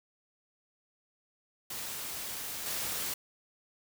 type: noise with level steps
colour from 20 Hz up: white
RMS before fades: -39 / -35 dBFS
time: 1.7-3.14 s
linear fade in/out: 5 ms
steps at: 2.66 s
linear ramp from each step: 2 ms
effects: none